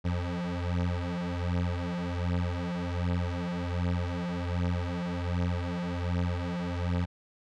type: beating tone pair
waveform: 25% pulse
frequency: 87.31 / 88.61 Hz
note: F2 / F2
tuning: 0 / +26 cents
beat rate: 1.3 Hz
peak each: -28 dBFS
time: 0.04-7.06 s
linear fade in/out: 20 ms
effects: low-pass 4000 Hz 12 dB/octave